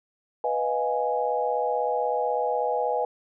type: chord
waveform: sine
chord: F half-diminished seventh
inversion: second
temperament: equal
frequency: 493.9 / 622.3 / 698.5 / 830.6 Hz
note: Cb5 / Eb5 / F5 / Ab5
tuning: 0 / 0 / 0 / 0 cents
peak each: -27 / -30 / -31 / -27 dBFS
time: 0.44-3.05 s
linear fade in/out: 2 ms
effects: none